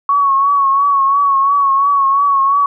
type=tone with vibrato; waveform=sine; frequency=1112 Hz; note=C#6; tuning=5 cents sharp; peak=-9 dBFS; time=0.09-2.66 s; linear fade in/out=2 ms; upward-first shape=triangle; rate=2.9 Hz; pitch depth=53 cents each way; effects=none